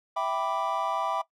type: chord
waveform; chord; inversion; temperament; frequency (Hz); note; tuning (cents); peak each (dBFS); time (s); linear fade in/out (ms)
triangle; E minor seventh; none; equal; 659.3 / 784 / 987.8 / 1174.7; E5 / G5 / B5 / D6; 0 / 0 / 0 / 0; -30; 0.16-1.22; 10
effects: noise-tail reverb RT60 0.1 s tail -18 dB re dry